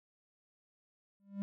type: tone with exponential growth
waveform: triangle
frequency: 198.8 Hz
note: G3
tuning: 25 cents sharp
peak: -30 dBFS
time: 1.2-1.42 s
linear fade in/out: 0 ms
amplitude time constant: 47 ms
effects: none